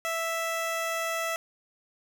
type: tone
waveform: 15% pulse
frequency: 659.3 Hz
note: E5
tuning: in tune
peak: -22 dBFS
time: 0.05-1.36 s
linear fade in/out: 0 ms
effects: none